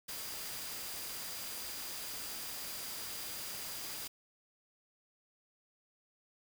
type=tone in noise; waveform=sine; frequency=4812 Hz; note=D8; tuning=41 cents sharp; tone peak=-50 dBFS; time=0.08-4.08 s; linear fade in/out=10 ms; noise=white; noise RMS=-43 dBFS; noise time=0.08-4.08 s; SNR=-10 dB; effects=none